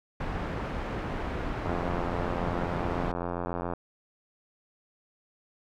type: low-pass noise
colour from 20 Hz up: pink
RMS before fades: -33 dBFS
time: 0.2-3.12 s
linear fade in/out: 5 ms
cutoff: 1600 Hz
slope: 12 dB/octave
type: click train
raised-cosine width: 1 ms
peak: -18 dBFS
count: 182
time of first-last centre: 1.66-3.736 s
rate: 87.2 Hz
effects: none